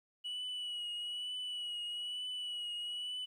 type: tone with vibrato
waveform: sine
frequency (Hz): 2936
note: F#7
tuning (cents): -14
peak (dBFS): -35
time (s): 0.24-3.26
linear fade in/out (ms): 20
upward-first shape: triangle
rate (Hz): 1.1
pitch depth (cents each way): 37
effects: tanh soft clip ceiling -37 dBFS + 12-bit